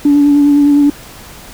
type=tone with vibrato; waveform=sine; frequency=288.1 Hz; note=D4; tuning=33 cents flat; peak=-4 dBFS; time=0.05-0.9 s; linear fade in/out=5 ms; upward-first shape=sine; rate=9.8 Hz; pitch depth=20 cents each way; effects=tanh soft clip ceiling -1 dBFS + pink hiss -34 dBFS RMS until 1.53 s